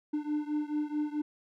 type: beating tone pair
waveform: triangle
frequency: 297.5 / 302.1 Hz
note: D4 / D4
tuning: +22 / +49 cents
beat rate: 4.6 Hz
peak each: -30 / -32 dBFS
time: 0.13-1.22 s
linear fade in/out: 10 ms
effects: none